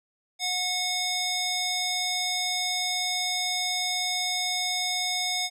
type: tone with band-pass filter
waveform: square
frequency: 729 Hz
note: F#5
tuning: 26 cents flat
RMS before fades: -28 dBFS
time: 0.39-5.5 s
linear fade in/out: 50 ms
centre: 4900 Hz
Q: 1.5
effects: none